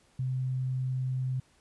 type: tone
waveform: sine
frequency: 129.3 Hz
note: C3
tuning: 20 cents flat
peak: -28 dBFS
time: 0.19-1.4 s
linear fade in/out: 5 ms
effects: pink hiss -65 dBFS RMS until 1.6 s + resampled to 24000 Hz